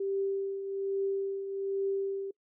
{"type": "tone with tremolo", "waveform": "sine", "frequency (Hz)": 392, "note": "G4", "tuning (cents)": 0, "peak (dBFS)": -27, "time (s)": [0, 2.31], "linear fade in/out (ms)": 5, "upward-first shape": "triangle", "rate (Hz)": 1.2, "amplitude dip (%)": 60, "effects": ["noise-tail reverb RT60 0.1 s tail -24 dB re dry"]}